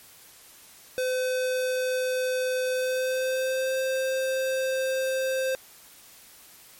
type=tone with pitch glide; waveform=square; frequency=510 to 524.9 Hz; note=C5 to C5; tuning=-44 to +5 cents; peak=-25 dBFS; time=0.98-5.55 s; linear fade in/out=0 ms; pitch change=+49 cents; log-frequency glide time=2.73-3.78 s; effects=white hiss -51 dBFS RMS until 6.79 s + MP3 64 kbps